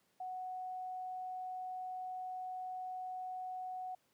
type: tone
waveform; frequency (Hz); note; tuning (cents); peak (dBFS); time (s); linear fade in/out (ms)
sine; 740; F#5; 0; -40; 0.2-3.95; 5
effects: pink hiss -75 dBFS RMS until 4.13 s + high-pass 150 Hz 12 dB/octave